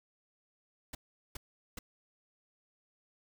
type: noise bursts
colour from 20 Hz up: pink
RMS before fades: -42 dBFS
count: 3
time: 0.93-1.79 s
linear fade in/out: 5 ms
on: 20 ms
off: 400 ms
effects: none